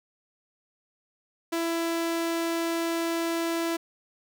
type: tone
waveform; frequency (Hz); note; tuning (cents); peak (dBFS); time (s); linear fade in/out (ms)
sawtooth; 333.4; E4; +20; -22; 1.52-3.77; 10
effects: none